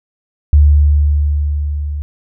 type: tone with level ramp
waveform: sine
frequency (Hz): 73.42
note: D2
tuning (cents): 0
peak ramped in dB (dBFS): -3 to -18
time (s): 0.53-2.02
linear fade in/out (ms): 0
effects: none